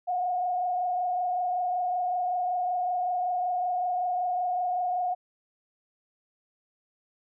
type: tone with frequency modulation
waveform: sine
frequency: 722 Hz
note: F#5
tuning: 43 cents flat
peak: -25 dBFS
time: 0.07-5.15 s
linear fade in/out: 20 ms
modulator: 25.3 Hz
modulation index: 0.73
effects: none